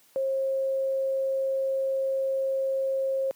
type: tone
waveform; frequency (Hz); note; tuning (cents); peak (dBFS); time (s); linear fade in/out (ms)
sine; 536; C5; +42; -24; 0.16-3.31; 0
effects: white hiss -60 dBFS RMS until 3.35 s + high-pass 150 Hz 12 dB/octave